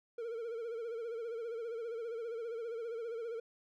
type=tone with vibrato; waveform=triangle; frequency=461 Hz; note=A#4; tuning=19 cents flat; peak=-36 dBFS; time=0.18-3.4 s; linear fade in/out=5 ms; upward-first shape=sine; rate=15 Hz; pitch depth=70 cents each way; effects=none